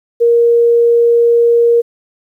sine tone, 469.8 Hz, A#4, 13 cents sharp, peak -6 dBFS, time 0.2-1.82 s, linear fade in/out 20 ms, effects 8-bit

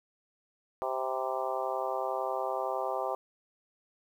harmonic tone with a mistuned harmonic, 130.81 Hz, C3, in tune, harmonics 3 / 4 / 5 / 6 / 7 / 8 / 9, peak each -39 / -36 / -36 / -36 / -40 / -40 / -40 dBFS, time 0.82-3.15 s, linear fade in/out 0 ms, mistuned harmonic 8, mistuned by -48 cents, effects 10-bit

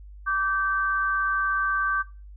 sine tone pair together, 1162.4 / 1554 Hz, D6 / G6, -18 / -16 cents, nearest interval perfect fourth, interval 502 cents, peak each -25 dBFS, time 0.26-2.03 s, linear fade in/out 20 ms, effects noise-tail reverb RT60 0.3 s tail -18 dB re dry + added 50 Hz sine -41 dBFS peak until 2.36 s

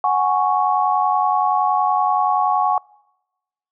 sine chord, F# suspended second, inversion none, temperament equal, 740 / 830.6 / 1108.7 Hz, F#5 / G#5 / C#6, 0 / 0 / 0 cents, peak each -19 dBFS, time 0.04-2.78 s, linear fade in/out 2 ms, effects noise-tail reverb RT60 1.0 s tail -26 dB re dry

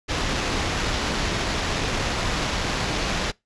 pink noise with sample-and-hold, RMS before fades -25 dBFS, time 0.08-3.32 s, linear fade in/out 20 ms, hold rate 8820 Hz, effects noise-tail reverb RT60 0.2 s tail -24 dB re dry + resampled to 22050 Hz

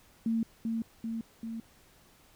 sine tone with echo, 226.7 Hz, A#3, 48 cents flat, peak -26 dBFS, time 0.26-0.43 s, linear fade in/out 2 ms, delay 390 ms, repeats 3, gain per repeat -3 dB, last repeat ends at 1.6 s, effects pink hiss -61 dBFS RMS until 2.35 s

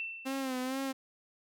sine tone with exponential decay, 2683 Hz, E7, 30 cents sharp, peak -33 dBFS, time 0-0.74 s, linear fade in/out 0 ms, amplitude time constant 160 ms
sawtooth tone with vibrato, 262 Hz, C4, 2 cents sharp, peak -29 dBFS, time 0.25-0.93 s, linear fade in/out 20 ms, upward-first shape sine, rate 2.2 Hz, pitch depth 60 cents each way
effects none

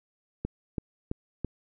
click train, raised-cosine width 3 ms, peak -17 dBFS, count 4, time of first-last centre 0.45-1.447 s, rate 3.01 Hz, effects none

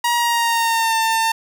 sawtooth tone with pitch glide, 951 to 899.7 Hz, A#5 to A5, +34 to +38 cents, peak -12 dBFS, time 0.04-1.32 s, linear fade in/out 5 ms, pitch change -96 cents, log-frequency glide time 0.16-0.96 s, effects none

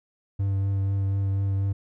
triangle tone with vibrato, 98 Hz, G2, in tune, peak -20 dBFS, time 0.39-1.73 s, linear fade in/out 10 ms, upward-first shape triangle, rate 4.1 Hz, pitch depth 16 cents each way, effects none

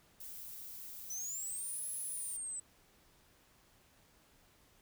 violet noise, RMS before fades -48 dBFS, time 0.2-2.37 s, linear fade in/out 5 ms
sine exponential two-way sweep, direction up then down, 5930 to 10870 to 7920 Hz, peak -39 dBFS, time 1.1-2.6 s, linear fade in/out 5 ms, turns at 1.89 s
effects pink hiss -67 dBFS RMS until 4.81 s

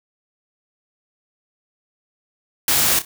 white noise with echo, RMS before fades -17 dBFS, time 2.68-2.99 s, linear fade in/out 2 ms, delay 30 ms, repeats 2, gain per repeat -12 dB, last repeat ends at 3.05 s, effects none

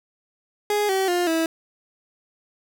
30% pulse tone with pitch steps, 415.3 / 383 / 353.3 / 325.8 Hz, G#4 / G4 / F4 / E4, 0 / -40 / +20 / -20 cents, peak -17 dBFS, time 0.7-1.46 s, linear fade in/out 2 ms, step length 190 ms, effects none

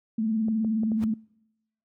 sine tone with vibrato, 220 Hz, A3, in tune, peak -23 dBFS, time 0.18-1.14 s, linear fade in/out 5 ms, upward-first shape sine, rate 19 Hz, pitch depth 62 cents each way
clicks, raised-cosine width 2 ms, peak -24 dBFS, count 4, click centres 0.484 / 0.647 / 0.834 / 0.918 s
brown noise with exponential growth, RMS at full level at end -29 dBFS, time 0.95-1.04 s, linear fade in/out 0 ms, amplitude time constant 18 ms
effects noise-tail reverb RT60 0.9 s tail -26 dB re dry + high-pass 100 Hz 12 dB/octave

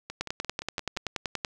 two click trains, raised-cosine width 0.2 ms, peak -19 / -12 dBFS, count 6 / 14, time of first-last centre 0.1-0.967 / 0.21-1.448 s, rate 5.77 / 10.5 Hz, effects none

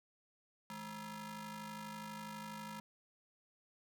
sawtooth ring-modulated tone, 372.6 Hz, F#4, 12 cents sharp, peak -38 dBFS, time 0.7-2.8 s, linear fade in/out 0 ms, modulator 585 Hz, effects none

